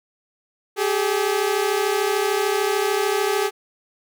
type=tone pair together; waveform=sawtooth; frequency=390.5 / 423.9 Hz; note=G4 / G#4; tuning=-7 / +35 cents; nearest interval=minor second; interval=142 cents; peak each=-18 dBFS; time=0.76-3.51 s; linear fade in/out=50 ms; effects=none